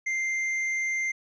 sine tone with hard clipping, 2093 Hz, C7, in tune, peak -27 dBFS, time 0.06-1.12 s, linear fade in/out 10 ms, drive 5 dB, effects resampled to 22050 Hz

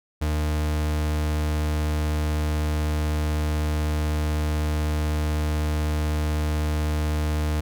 40% pulse tone, 76 Hz, D#2, 40 cents flat, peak -21 dBFS, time 0.21-7.61 s, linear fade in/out 10 ms, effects none

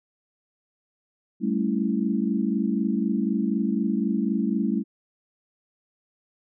sine chord, A dominant seventh, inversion third, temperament equal, 196 / 220 / 277.2 / 329.6 Hz, G3 / A3 / C#4 / E4, 0 / 0 / 0 / 0 cents, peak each -26 / -25 / -29 / -30 dBFS, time 1.4-4.84 s, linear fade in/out 50 ms, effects none

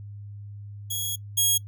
10% pulse tone pair in turn, 3327 / 3300 Hz, G#7 / G#7, +2 / -12 cents, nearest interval unison, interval 14 cents, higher first, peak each -19 / -11 dBFS, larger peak second, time 0.9-1.16 / 1.37-1.58 s, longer first, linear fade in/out 10 ms, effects noise-tail reverb RT60 0.1 s tail -22 dB re dry + added 102 Hz sine -37 dBFS peak until 1.67 s

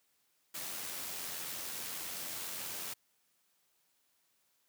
white noise with amplitude modulation, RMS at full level -40 dBFS, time 0.54-2.94 s, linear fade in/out 10 ms, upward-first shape sine, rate 87.3 Hz, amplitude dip 30%, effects white hiss -75 dBFS RMS until 4.68 s + high-pass 100 Hz 12 dB/octave

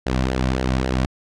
sawtooth tone with flanger, 64.3 Hz, C2, 30 cents flat, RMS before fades -21 dBFS, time 0.06-1.06 s, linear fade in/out 5 ms, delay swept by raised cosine 0.82 to 2.42 ms, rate 3.7 Hz, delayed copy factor -0.6, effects low-pass 6000 Hz 12 dB/octave

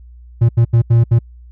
triangle tone bursts at uneven times, 116.54 Hz, A#2, in tune, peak -5 dBFS, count 5, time 0.41-0.49 / 0.57-0.65 / 0.73-0.82 / 0.9-1.04 / 1.11-1.19 s, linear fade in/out 10 ms, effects added 60 Hz sine -36 dBFS peak until 1.51 s

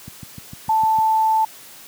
click train, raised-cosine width 5 ms, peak -20 dBFS, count 7, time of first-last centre 0.08-0.986 s, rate 6.62 Hz
sine tone, 880 Hz, A5, in tune, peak -14 dBFS, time 0.69-1.45 s, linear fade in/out 5 ms
effects white hiss -42 dBFS RMS until 1.87 s + high-pass 100 Hz 12 dB/octave

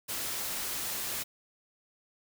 white noise, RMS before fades -35 dBFS, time 0.08-1.24 s, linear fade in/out 20 ms, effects none

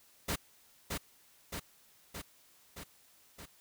pink noise with echo, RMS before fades -34 dBFS, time 0.28-0.36 s, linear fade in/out 10 ms, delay 620 ms, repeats 5, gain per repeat -3 dB, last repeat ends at 3.46 s, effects white hiss -64 dBFS RMS until 3.6 s

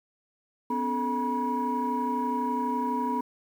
sine tone cluster, 251.2 / 283.2 / 436.5 / 966 Hz, B3 / C#4 / A4 / B5, +30 / +37 / -14 / -39 cents, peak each -29 / -36 / -35 / -27 dBFS, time 0.7-3.21 s, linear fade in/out 5 ms, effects tanh soft clip ceiling -19 dBFS + 9-bit

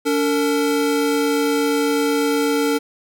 square tone pair together, 286.4 / 454.6 Hz, D4 / A#4, -43 / -43 cents, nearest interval minor sixth, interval 800 cents, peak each -20 / -20 dBFS, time 0.05-2.79 s, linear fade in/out 20 ms, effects none

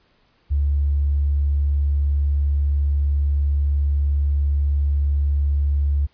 triangle tone with tanh clipping, 71.5 Hz, D2, 46 cents flat, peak -16 dBFS, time 0.5-6.07 s, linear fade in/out 20 ms, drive 4 dB, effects pink hiss -61 dBFS RMS until 6.13 s + resampled to 11025 Hz

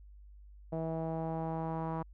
sawtooth tone with low-pass filter sweep, 162 Hz, E3, 30 cents flat, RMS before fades -36 dBFS, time 0.72-2.03 s, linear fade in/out 10 ms, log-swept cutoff 650 to 1000 Hz, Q 3.3, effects added 50 Hz sine -51 dBFS peak until 2.13 s

